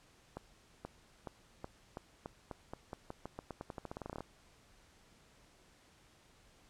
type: accelerating click train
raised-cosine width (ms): 1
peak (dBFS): -28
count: 26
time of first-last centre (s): 0.37-4.206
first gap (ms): 480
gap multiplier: 0.88
effects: pink hiss -65 dBFS RMS until 6.69 s + low-pass 9000 Hz 12 dB/octave